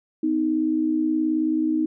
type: tone pair together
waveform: sine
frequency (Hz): 254.2 / 313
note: C4 / D#4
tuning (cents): -50 / +10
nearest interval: major third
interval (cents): 360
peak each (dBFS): -26 / -20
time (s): 0.23-1.86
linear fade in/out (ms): 5
effects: none